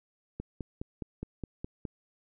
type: click train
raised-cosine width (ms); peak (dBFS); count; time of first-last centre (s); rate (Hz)
3; -23; 8; 0.4-1.852; 4.82
effects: none